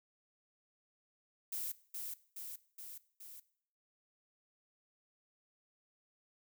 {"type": "noise with echo", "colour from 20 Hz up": "violet", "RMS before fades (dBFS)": -40, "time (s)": [1.52, 1.72], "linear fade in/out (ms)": 5, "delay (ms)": 420, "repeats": 4, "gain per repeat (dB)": -3, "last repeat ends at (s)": 3.4, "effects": ["noise-tail reverb RT60 0.6 s tail -19 dB re dry"]}